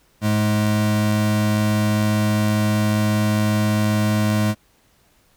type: tone pair together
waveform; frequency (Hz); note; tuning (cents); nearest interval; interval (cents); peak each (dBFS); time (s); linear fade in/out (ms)
square; 106.2 / 211.3; G#2 / G#3; +39 / +30; octave; 1191; -20; 0.21-4.55; 50
effects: pink hiss -59 dBFS RMS until 5.36 s